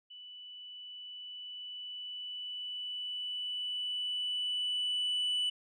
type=tone with level ramp; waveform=sine; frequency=2973 Hz; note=F#7; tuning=8 cents sharp; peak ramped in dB=-47 to -26 dBFS; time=0.1-5.5 s; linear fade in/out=10 ms; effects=tanh soft clip ceiling -28 dBFS